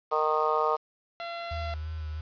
harmonic tone, 154.4 Hz, D#3, 13 cents flat, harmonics 3 / 4 / 5 / 6 / 7 / 8, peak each -29 / -31 / -32 / -32 / -30 / -29 dBFS, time 0.11-0.77 s, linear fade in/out 20 ms
sawtooth tone, 682 Hz, F5, 41 cents flat, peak -30 dBFS, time 1.2-1.74 s, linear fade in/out 0 ms
sine tone with vibrato, 78.3 Hz, D#2, 11 cents sharp, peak -32 dBFS, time 1.51-2.21 s, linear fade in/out 5 ms, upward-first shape sine, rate 3 Hz, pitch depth 28 cents each way
effects resampled to 11025 Hz + 8-bit

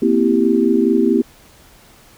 sine chord, C dominant seventh, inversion third, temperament equal with one note detuned, 233.1 / 257.7 / 329.6 / 392 Hz, Bb3 / C4 / E4 / G4, 0 / -26 / 0 / 0 cents, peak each -17 dBFS, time 0.02-1.22 s, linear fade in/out 5 ms, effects pink hiss -47 dBFS RMS until 2.17 s

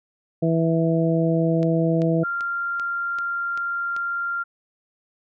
harmonic tone, 164.1 Hz, E3, 8 cents flat, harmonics 1 / 2 / 3 / 4, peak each -20 / -23 / -25 / -26 dBFS, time 0.42-2.24 s, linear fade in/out 10 ms
click train, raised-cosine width 0.2 ms, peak -21 dBFS, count 7, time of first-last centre 1.63-3.965 s, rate 2.57 Hz
sine tone, 1389 Hz, F6, 10 cents flat, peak -23 dBFS, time 2.23-4.44 s, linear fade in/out 20 ms
effects none

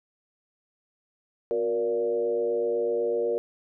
sine tone with frequency modulation, 470 Hz, A#4, 14 cents sharp, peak -23 dBFS, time 1.51-3.38 s, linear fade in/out 0 ms, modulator 108 Hz, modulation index 0.89, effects none

